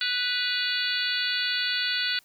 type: harmonic tone with a mistuned harmonic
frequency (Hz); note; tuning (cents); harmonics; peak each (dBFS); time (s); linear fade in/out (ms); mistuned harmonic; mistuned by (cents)
493.9; B4; 0; 3 / 4 / 5 / 6 / 7 / 8 / 9; -30 / -35 / -35 / -33 / -32 / -32 / -31; 0.01-2.19; 2; 6; -52
effects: white hiss -60 dBFS RMS until 2.24 s